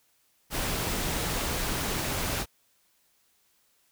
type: noise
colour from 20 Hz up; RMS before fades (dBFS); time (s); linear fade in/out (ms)
pink; -30; 0.5-2.46; 50
effects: white hiss -68 dBFS RMS until 3.91 s